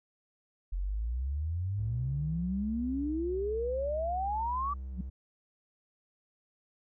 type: exponential sweep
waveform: sine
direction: up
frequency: 42.98 to 1174.7 Hz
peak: -30 dBFS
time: 0.72-4.74 s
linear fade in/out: 10 ms
type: tone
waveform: triangle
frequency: 65.3 Hz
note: C2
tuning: 3 cents flat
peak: -35 dBFS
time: 1.78-5.1 s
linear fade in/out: 10 ms
type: tone with exponential growth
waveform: sine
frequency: 185 Hz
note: F#3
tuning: in tune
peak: -30 dBFS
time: 4.9-5.01 s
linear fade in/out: 5 ms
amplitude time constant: 22 ms
effects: none